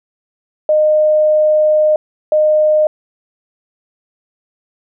sine tone bursts at uneven times, 613 Hz, D#5, 26 cents flat, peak -8 dBFS, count 2, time 0.69-1.96 / 2.32-2.87 s, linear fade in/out 2 ms, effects none

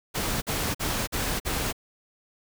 pink noise bursts, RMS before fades -28 dBFS, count 5, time 0.14-1.728 s, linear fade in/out 20 ms, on 280 ms, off 47 ms, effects none

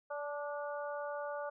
harmonic tone with a mistuned harmonic, 290.2 Hz, D4, 21 cents flat, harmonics 2 / 3 / 4 / 5, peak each -39 / -45 / -46 / -47 dBFS, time 0.1-1.5 s, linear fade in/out 10 ms, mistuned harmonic 4, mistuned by +20 cents, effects none

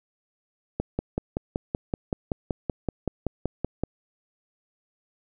click train, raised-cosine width 2 ms, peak -12 dBFS, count 17, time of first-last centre 0.8-3.836 s, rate 5.27 Hz, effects none

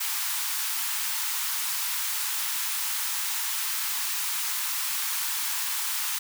white high-pass noise, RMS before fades -29 dBFS, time 0-6.19 s, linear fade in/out 10 ms, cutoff 830 Hz, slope 96 dB/octave, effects none

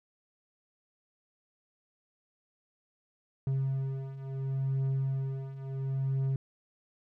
triangle beating tone pair, 134.1 / 134.82 Hz, C3 / C#3, +43 / -48 cents, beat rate 0.72 Hz, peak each -33 / -29 dBFS, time 3.47-6.36 s, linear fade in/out 2 ms, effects none

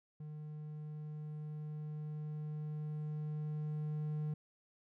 triangle tone with level ramp, 151.8 Hz, D#3, 42 cents flat, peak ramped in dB -42 to -33 dBFS, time 0.2-4.34 s, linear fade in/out 5 ms, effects none

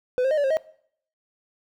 triangle tone with pitch steps, 502 / 532 / 618 / 576 / 535 / 632 Hz, B4 / C5 / D#5 / D5 / C5 / D#5, +28 / +29 / -12 / -34 / +38 / +27 cents, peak -17 dBFS, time 0.18-0.57 s, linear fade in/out 0 ms, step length 65 ms, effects noise-tail reverb RT60 0.6 s tail -20 dB re dry

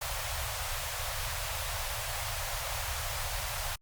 pink band-stop noise, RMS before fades -35 dBFS, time 0.01-3.76 s, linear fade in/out 10 ms, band 120 to 550 Hz, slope 48 dB/octave, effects Opus 48 kbps

